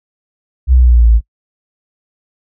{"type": "exponential sweep", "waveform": "sine", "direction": "down", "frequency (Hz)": [65.1, 54.4], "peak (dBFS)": -4, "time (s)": [0.67, 1.21], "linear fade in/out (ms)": 50, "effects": ["noise-tail reverb RT60 0.1 s tail -24 dB re dry"]}